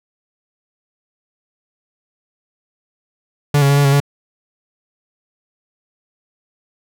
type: tone with pitch steps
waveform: 45% pulse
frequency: 144.9 / 139.6 / 141.4 / 142.9 / 138.6 / 142.2 Hz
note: D3 / C#3 / C#3 / D3 / C#3 / C#3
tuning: -23 / +13 / +35 / -47 / 0 / +45 cents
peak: -10 dBFS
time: 3.54-4.002 s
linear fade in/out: 5 ms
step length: 77 ms
effects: none